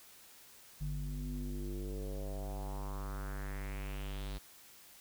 square tone with low-pass filter sweep, 49.16 Hz, G1, 6 cents sharp, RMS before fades -40 dBFS, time 0.8-4.39 s, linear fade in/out 20 ms, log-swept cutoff 150 to 4200 Hz, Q 3.5, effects white hiss -58 dBFS RMS until 5 s

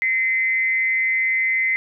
sine tone with frequency modulation, 2061 Hz, C7, 27 cents flat, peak -17 dBFS, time 0.02-1.76 s, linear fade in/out 0 ms, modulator 205 Hz, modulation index 0.43, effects none

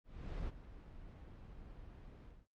brown noise with ADSR envelope, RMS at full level -40 dBFS, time 0.04-2.47 s, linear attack 440 ms, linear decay 29 ms, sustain -13 dB, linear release 210 ms, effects low-pass 4000 Hz 12 dB/octave + Opus 48 kbps

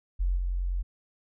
sine tone with level steps, 44.83 Hz, F1, 46 cents sharp, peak -23 / -26 dBFS, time 0.19-0.83 s, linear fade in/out 20 ms, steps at 0.36 s, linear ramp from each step 20 ms, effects none

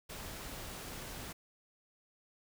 pink noise, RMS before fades -45 dBFS, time 0.09-1.33 s, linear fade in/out 10 ms, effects none

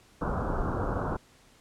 pink low-pass noise, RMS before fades -30 dBFS, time 0.21-1.17 s, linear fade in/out 10 ms, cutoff 1500 Hz, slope 96 dB/octave, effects pink hiss -59 dBFS RMS until 1.6 s + low-pass 10000 Hz 12 dB/octave

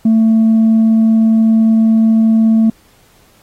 triangle tone with tanh clipping, 222.9 Hz, A3, 23 cents sharp, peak -7 dBFS, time 0.05-2.7 s, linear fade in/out 5 ms, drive 6 dB, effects pink hiss -50 dBFS RMS until 3.42 s + AAC 48 kbps

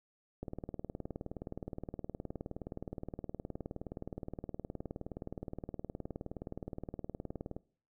click train, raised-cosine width 2 ms, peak -27 dBFS, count 138, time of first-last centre 0.43-7.565 s, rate 19.2 Hz, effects noise-tail reverb RT60 0.5 s tail -24 dB re dry

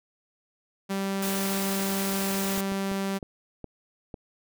sawtooth tone, 195.2 Hz, G3, 7 cents flat, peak -23 dBFS, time 0.89-3.19 s, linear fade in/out 20 ms
white noise, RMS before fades -33 dBFS, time 1.22-2.61 s, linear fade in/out 5 ms
clicks, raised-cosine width 2 ms, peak -24 dBFS, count 6, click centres 2.578 / 2.72 / 2.916 / 3.228 / 3.643 / 4.142 s
effects none

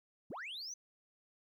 sine linear sweep, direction up, 106.5 to 6200 Hz, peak -40 dBFS, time 0.3-0.74 s, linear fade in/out 5 ms, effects tanh soft clip ceiling -40 dBFS + 13-bit

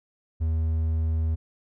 triangle tone, 80 Hz, D#2, 49 cents sharp, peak -20 dBFS, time 0.4-1.36 s, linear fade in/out 20 ms, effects none

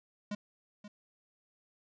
square tone with echo, 206.9 Hz, G#3, 6 cents flat, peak -35 dBFS, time 0.31-0.35 s, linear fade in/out 5 ms, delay 530 ms, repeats 1, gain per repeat -12 dB, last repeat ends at 0.88 s, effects resampled to 16000 Hz + 12-bit

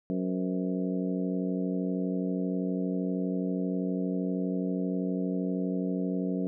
harmonic tone with a mistuned harmonic, 92.5 Hz, F#2, in tune, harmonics 2 / 3 / 4 / 5 / 6 / 7, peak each -30 / -32 / -39 / -38 / -42 / -43 dBFS, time 0.1-6.47 s, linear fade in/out 0 ms, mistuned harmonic 6, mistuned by -110 cents, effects none

